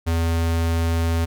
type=tone; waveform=square; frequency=83 Hz; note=E2; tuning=12 cents sharp; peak=-19 dBFS; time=0.06-1.26 s; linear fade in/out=20 ms; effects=none